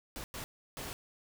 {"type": "noise bursts at uneven times", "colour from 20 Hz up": "pink", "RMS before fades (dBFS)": -42, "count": 3, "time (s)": [[0.16, 0.24], [0.34, 0.44], [0.77, 0.93]], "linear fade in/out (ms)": 0, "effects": []}